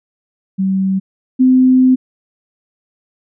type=tone pair in turn; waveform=sine; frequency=191.4 / 257 Hz; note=G3 / C4; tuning=-41 / -31 cents; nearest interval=perfect fourth; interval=510 cents; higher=second; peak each=-12 / -6 dBFS; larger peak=second; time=0.58-1 / 1.39-1.96 s; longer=second; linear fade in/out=20 ms; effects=none